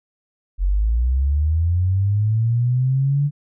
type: linear sweep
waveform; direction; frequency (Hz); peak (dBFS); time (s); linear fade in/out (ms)
sine; up; 43.72 to 146.5; -15; 0.58-3.31; 50
effects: none